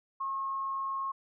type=tone with amplitude modulation; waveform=sine; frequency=1082 Hz; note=C#6; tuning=42 cents flat; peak=-30 dBFS; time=0.2-1.12 s; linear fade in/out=10 ms; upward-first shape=sine; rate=180 Hz; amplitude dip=25%; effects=none